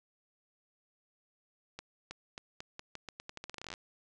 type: accelerating click train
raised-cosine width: 0.2 ms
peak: -25 dBFS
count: 22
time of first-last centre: 1.79-3.739 s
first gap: 320 ms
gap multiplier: 0.84
effects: resampled to 22050 Hz